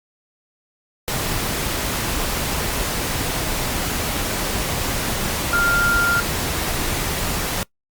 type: tone in noise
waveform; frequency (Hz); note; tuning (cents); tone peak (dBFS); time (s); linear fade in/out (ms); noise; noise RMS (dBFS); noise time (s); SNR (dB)
sine; 1396.9; F6; 0; -16; 5.53-6.2; 0; pink; -23; 1.08-7.63; +4
effects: noise-tail reverb RT60 0.1 s tail -22 dB re dry + Opus 48 kbps